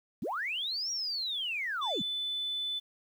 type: linear two-way sweep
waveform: sine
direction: up then down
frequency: 138.59 to 5710 to 138.59 Hz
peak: -31 dBFS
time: 0.22-2.02 s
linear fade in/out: 5 ms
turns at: 0.91 s
type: tone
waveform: sine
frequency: 3500 Hz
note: A7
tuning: 10 cents flat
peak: -31 dBFS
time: 1.81-2.8 s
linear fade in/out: 20 ms
effects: tanh soft clip ceiling -24 dBFS + 10-bit